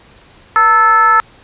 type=tone with frequency modulation; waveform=sine; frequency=1318.5 Hz; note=E6; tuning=in tune; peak=-6 dBFS; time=0.56-1.2 s; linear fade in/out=0 ms; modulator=417 Hz; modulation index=0.83; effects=pink hiss -44 dBFS RMS until 1.43 s + resampled to 8000 Hz